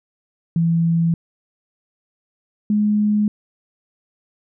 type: tone pair in turn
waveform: sine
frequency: 166.7 / 209.6 Hz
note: E3 / G#3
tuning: +20 / +16 cents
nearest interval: major third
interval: 396 cents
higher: second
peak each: -14 dBFS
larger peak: neither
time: 0.56-1.14 / 2.7-3.28 s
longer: neither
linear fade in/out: 2 ms
effects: none